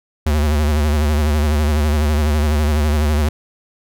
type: tone with vibrato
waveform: square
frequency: 75 Hz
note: D2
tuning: 37 cents sharp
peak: -14 dBFS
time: 0.26-3.29 s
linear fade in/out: 5 ms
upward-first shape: sine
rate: 12 Hz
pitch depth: 74 cents each way
effects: none